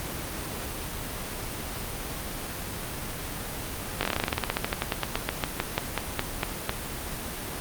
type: slowing click train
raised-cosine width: 0.3 ms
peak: -8 dBFS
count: 29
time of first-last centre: 4.01-6.694 s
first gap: 20 ms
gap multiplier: 1.1
effects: pink hiss -34 dBFS RMS until 7.6 s + Opus 32 kbps